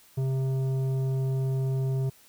triangle tone with tanh clipping, 132.7 Hz, C3, 25 cents sharp, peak -26 dBFS, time 0.17-2.1 s, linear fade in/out 10 ms, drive 14 dB, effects white hiss -57 dBFS RMS until 2.28 s

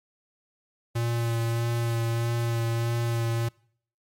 square tone with vibrato, 116.54 Hz, A#2, in tune, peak -25 dBFS, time 0.95-3.49 s, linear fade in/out 10 ms, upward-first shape sine, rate 1.6 Hz, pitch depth 16 cents each way, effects noise-tail reverb RT60 0.6 s tail -25 dB re dry + MP3 64 kbps

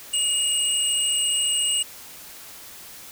sine tone pair together, 2864 / 8083 Hz, F7 / B8, +43 / +39 cents, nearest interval octave + tritone, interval 1796 cents, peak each -21 dBFS, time 0.13-1.83 s, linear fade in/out 10 ms, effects tanh soft clip ceiling -16 dBFS + white hiss -42 dBFS RMS until 3.11 s

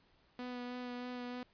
sawtooth tone with vibrato, 246.9 Hz, B3, in tune, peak -37 dBFS, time 0.39-1.43 s, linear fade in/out 2 ms, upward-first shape sine, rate 3.2 Hz, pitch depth 14 cents each way, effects pink hiss -70 dBFS RMS until 1.53 s + resampled to 11025 Hz

